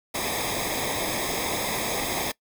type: noise with comb filter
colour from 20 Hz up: pink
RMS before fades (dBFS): -28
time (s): 0.14-2.32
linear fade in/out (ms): 10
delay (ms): 0.69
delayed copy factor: -0.8
effects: noise-tail reverb RT60 0.1 s tail -21 dB re dry